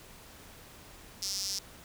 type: tone with high-pass filter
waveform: sawtooth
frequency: 196 Hz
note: G3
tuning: in tune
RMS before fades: -35 dBFS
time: 1.22-1.59 s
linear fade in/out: 5 ms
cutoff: 5300 Hz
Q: 5.6
effects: pink hiss -52 dBFS RMS until 1.84 s